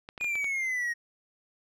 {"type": "clicks", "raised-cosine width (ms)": 0.3, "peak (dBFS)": -25, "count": 6, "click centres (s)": [0.089, 0.178, 0.211, 0.244, 0.355, 0.444]}
{"type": "exponential sweep", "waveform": "triangle", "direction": "down", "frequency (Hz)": [2464, 1864.7], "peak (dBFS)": -26, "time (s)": [0.2, 0.94], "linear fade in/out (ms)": 20}
{"effects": []}